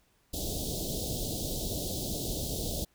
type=band-stop noise; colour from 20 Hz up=pink; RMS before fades=-34 dBFS; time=0.33-2.85 s; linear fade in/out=10 ms; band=690 to 3400 Hz; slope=48 dB/octave; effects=pink hiss -69 dBFS RMS until 2.94 s